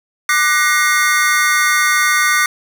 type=tone cluster; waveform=square; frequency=1191 / 1490 / 1893 / 2127 Hz; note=D6 / F#6 / A#6 / C7; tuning=+24 / +12 / +26 / +28 cents; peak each=-18 dBFS; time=0.29-2.46 s; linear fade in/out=2 ms; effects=none